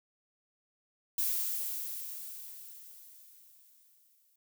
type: noise with exponential decay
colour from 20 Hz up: violet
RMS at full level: -30 dBFS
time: 1.18-4.36 s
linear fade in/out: 5 ms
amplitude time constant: 690 ms
effects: none